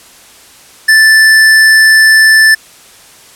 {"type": "tone", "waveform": "square", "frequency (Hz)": 1759, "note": "A6", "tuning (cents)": -1, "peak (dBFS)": -3, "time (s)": [0.88, 2.55], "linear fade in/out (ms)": 10, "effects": ["white hiss -38 dBFS RMS until 3.35 s", "low-pass 11000 Hz 12 dB/octave"]}